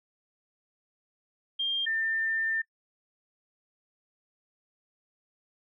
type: tone pair in turn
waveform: sine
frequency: 3200 / 1795.9 Hz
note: G7 / A6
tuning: +35 / +35 cents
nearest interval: minor seventh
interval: 1000 cents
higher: first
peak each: -26 dBFS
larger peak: neither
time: 1.59-1.86 / 1.86-2.62 s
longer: second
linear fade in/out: 10 ms
effects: noise-tail reverb RT60 0.1 s tail -26 dB re dry